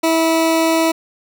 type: tone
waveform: 20% pulse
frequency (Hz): 325.6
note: E4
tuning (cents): -21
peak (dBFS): -8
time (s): 0.03-0.92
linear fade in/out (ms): 10
effects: none